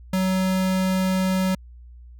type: tone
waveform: square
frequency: 187.4 Hz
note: F#3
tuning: 22 cents sharp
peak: -20 dBFS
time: 0.13-1.55 s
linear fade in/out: 5 ms
effects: added 60 Hz sine -41 dBFS peak until 2.19 s